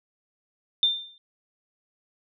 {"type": "tone with exponential decay", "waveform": "sine", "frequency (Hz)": 3591, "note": "A7", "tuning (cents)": 35, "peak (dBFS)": -15, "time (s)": [0.83, 1.18], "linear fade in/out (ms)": 1, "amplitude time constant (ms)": 75, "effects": []}